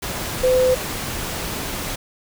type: tone in noise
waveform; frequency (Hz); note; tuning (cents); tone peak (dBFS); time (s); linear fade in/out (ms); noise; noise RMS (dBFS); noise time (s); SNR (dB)
sine; 510; C5; -44; -13; 0.43-0.75; 10; pink; -27; 0.02-1.96; +11
effects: none